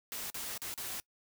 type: noise with dropouts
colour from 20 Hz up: white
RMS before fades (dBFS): -40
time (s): 0.12-1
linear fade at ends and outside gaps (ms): 0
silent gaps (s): 0.301-0.344 / 0.577-0.618 / 0.74-0.777
effects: noise-tail reverb RT60 0.1 s tail -24 dB re dry